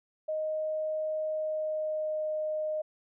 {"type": "tone with pitch glide", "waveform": "sine", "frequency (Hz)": [622.3, 617.3], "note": ["D#5", "D#5"], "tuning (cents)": [0, -14], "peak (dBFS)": -29, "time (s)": [0.28, 2.82], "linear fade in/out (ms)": 10, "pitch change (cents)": -14, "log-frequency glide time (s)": [1.28, 2.28], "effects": []}